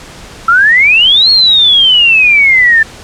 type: exponential two-way sweep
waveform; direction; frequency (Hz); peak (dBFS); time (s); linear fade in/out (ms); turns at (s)
sine; up then down; 1318.5 to 4341 to 1759; -3; 0.48-2.83; 5; 1.3
effects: pink hiss -31 dBFS RMS until 3.03 s + low-pass 8000 Hz 12 dB/octave